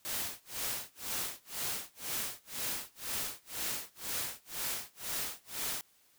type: noise with tremolo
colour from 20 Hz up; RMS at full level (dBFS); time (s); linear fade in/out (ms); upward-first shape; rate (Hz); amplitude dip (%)
white; -35; 0.05-5.81; 0; sine; 2; 100
effects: white hiss -67 dBFS RMS until 6.18 s